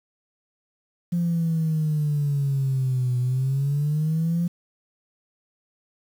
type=exponential two-way sweep; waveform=sine; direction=down then up; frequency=174.61 to 123.47 to 174.61 Hz; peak=-19 dBFS; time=1.12-4.48 s; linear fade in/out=10 ms; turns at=3.18 s; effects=tanh soft clip ceiling -16 dBFS + 8-bit